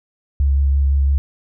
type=tone with vibrato; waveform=sine; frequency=69.3 Hz; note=C#2; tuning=in tune; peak=-12 dBFS; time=0.4-1.18 s; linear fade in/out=0 ms; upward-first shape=square; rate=5.9 Hz; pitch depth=14 cents each way; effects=none